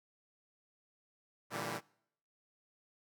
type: chord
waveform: 5% pulse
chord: E half-diminished seventh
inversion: second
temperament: equal with one note detuned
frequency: 115.34 / 146.83 / 164.81 / 196 Hz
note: Bb2 / D3 / E3 / G3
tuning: -18 / 0 / 0 / 0 cents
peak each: -32 dBFS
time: 1.5-1.81 s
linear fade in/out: 50 ms
effects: noise-tail reverb RT60 0.7 s tail -25 dB re dry